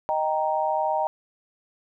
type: chord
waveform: sine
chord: Eb major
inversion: none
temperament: equal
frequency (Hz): 622.3 / 784 / 932.3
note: Eb5 / G5 / Bb5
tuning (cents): 0 / 0 / 0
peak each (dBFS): -26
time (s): 0.09-1.07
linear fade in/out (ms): 0
effects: none